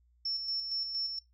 sine tone with tremolo, 5400 Hz, E8, 41 cents sharp, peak -31 dBFS, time 0.25-1.19 s, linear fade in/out 5 ms, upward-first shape square, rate 4.3 Hz, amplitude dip 45%, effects noise-tail reverb RT60 0.2 s tail -23 dB re dry + added 60 Hz sine -64 dBFS peak until 1.33 s

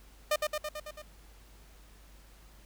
sawtooth tone with echo, 606 Hz, D#5, 46 cents flat, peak -21 dBFS, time 0.31-0.36 s, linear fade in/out 5 ms, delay 110 ms, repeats 6, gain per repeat -3 dB, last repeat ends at 1.02 s, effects added 50 Hz sine -54 dBFS peak until 2.65 s + pink hiss -60 dBFS RMS until 2.65 s

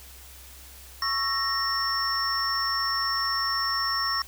sine tone cluster, 1104 / 1328 / 1856 / 5420 Hz, C#6 / E6 / A#6 / E8, -7 / +12 / -8 / +47 cents, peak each -29 / -33 / -32 / -27 dBFS, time 1.02-4.22 s, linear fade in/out 2 ms, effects added 65 Hz sine -48 dBFS peak until 4.27 s + white hiss -48 dBFS RMS until 4.27 s

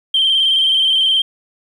sine tone with vibrato, 3136 Hz, G7, in tune, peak -10 dBFS, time 0.14-1.22 s, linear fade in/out 5 ms, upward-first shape square, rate 19 Hz, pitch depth 33 cents each way, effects tanh soft clip ceiling -6 dBFS + 8-bit

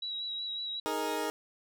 sine tone with vibrato, 3880 Hz, B7, 31 cents flat, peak -34 dBFS, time 0.02-0.8 s, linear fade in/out 5 ms, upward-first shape sine, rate 5.4 Hz, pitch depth 24 cents each way
20% pulse chord, D# suspended fourth, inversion none, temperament equal, 311.1 / 415.3 / 466.2 Hz, D#4 / G#4 / A#4, 0 / 0 / 0 cents, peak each -31 dBFS, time 0.86-1.3 s, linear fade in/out 0 ms
effects none

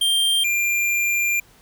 square tone pair in turn, 3176 / 2388 Hz, G7 / D7, +22 / +28 cents, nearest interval perfect fourth, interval 494 cents, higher first, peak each -17 / -19 dBFS, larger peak first, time 0.01-0.44 / 0.44-1.4 s, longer second, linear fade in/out 5 ms, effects pink hiss -53 dBFS RMS until 1.61 s

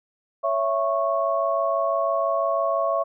sine tone cluster, 557 / 663 / 1101 Hz, C#5 / E5 / C#6, +8 / +10 / -12 cents, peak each -26 / -23 / -25 dBFS, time 0.43-3.04 s, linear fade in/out 20 ms, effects none

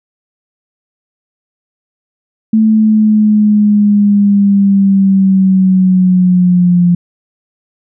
sine linear sweep, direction down, 220 to 174.61 Hz, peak -5 dBFS, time 2.53-6.95 s, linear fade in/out 5 ms, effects none

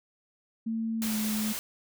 sine tone with pitch glide, 225.1 to 214.8 Hz, A3 to A3, +40 to -41 cents, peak -28 dBFS, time 0.66-1.53 s, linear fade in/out 10 ms, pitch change -81 cents, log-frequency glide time 0.99-1.16 s
white noise, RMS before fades -35 dBFS, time 1.02-1.59 s, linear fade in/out 0 ms
effects none

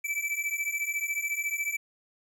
square beating tone pair, 2308 / 2322 Hz, D7 / D7, -31 / -20 cents, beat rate 14 Hz, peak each -33 / -32 dBFS, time 0.04-1.77 s, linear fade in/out 10 ms, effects none

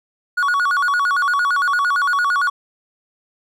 triangle tone with vibrato, 1277 Hz, D#6, 45 cents sharp, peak -13 dBFS, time 0.37-2.5 s, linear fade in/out 10 ms, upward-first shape square, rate 8.8 Hz, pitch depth 220 cents each way, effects none

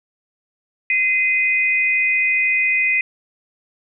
sine tone pair together, 2055 / 2489 Hz, C7 / D#7, -32 / 0 cents, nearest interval minor third, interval 332 cents, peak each -18 / -17 dBFS, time 0.9-3.01 s, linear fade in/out 2 ms, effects none

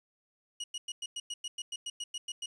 sawtooth tone bursts, 2900 Hz, F#7, 35 cents flat, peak -32 dBFS, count 14, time 0.6-2.46 s, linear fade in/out 5 ms, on 40 ms, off 100 ms, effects resampled to 24000 Hz + 11-bit

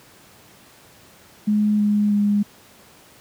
sine tone with pitch steps, 210.1 / 207.7 / 205.3 Hz, G#3 / G#3 / G#3, +20 / 0 / -20 cents, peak -15 dBFS, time 1.47-2.43 s, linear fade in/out 10 ms, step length 320 ms, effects pink hiss -49 dBFS RMS until 3.2 s + high-pass 100 Hz 12 dB/octave

